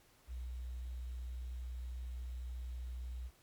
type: tone with quantisation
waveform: sine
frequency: 61.7 Hz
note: B1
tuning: 1 cent flat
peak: -40 dBFS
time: 0.27-3.31 s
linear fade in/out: 50 ms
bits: 11
effects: pink hiss -67 dBFS RMS until 3.42 s + MP3 96 kbps